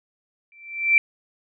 sine tone with exponential growth, 2342 Hz, D7, 5 cents flat, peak -10 dBFS, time 0.52-0.98 s, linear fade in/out 1 ms, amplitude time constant 98 ms, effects none

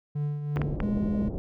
triangle tone with tremolo, 146.83 Hz, D3, in tune, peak -23 dBFS, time 0.15-0.77 s, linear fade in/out 10 ms, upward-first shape triangle, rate 2.9 Hz, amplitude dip 55%
pink low-pass noise, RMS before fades -32 dBFS, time 0.56-1.38 s, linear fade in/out 0 ms, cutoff 510 Hz, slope 24 dB/octave
clicks, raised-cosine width 0.5 ms, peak -16 dBFS, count 3, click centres 0.57 / 0.617 / 0.803 s
triangle tone, 207.7 Hz, G#3, in tune, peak -23 dBFS, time 0.82-1.29 s, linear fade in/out 10 ms
effects none

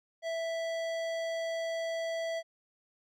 sine tone with hard clipping, 659.3 Hz, E5, in tune, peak -34 dBFS, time 0.22-2.43 s, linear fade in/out 50 ms, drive 15 dB, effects none

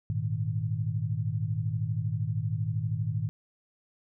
sine chord, Ab suspended second, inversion none, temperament equal, 103.83 / 116.54 / 155.56 Hz, Ab2 / Bb2 / Eb3, 0 / 0 / 0 cents, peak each -31 / -31 / -33 dBFS, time 0.1-3.29 s, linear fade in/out 0 ms, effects none

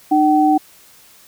sine tone pair together, 303.6 / 762.4 Hz, D#4 / G5, -42 / -48 cents, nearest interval octave + major third, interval 1594 cents, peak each -13 dBFS, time 0.11-0.58 s, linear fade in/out 10 ms, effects white hiss -47 dBFS RMS until 1.27 s

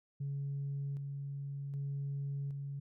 sine tone with tremolo, 140 Hz, C#3, 18 cents sharp, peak -34 dBFS, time 0.2-2.8 s, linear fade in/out 10 ms, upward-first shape square, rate 0.65 Hz, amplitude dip 35%, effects tanh soft clip ceiling -32 dBFS

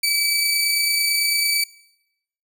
sawtooth tone pair together, 2300 / 4571 Hz, D7 / D8, -37 / -48 cents, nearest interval octave, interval 1189 cents, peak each -18 dBFS, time 0.03-1.64 s, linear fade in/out 5 ms, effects noise-tail reverb RT60 0.8 s tail -20 dB re dry

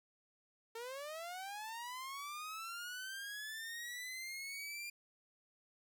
sawtooth linear sweep, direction up, 447.5 to 2400 Hz, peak -40 dBFS, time 0.75-4.9 s, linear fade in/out 5 ms, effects none

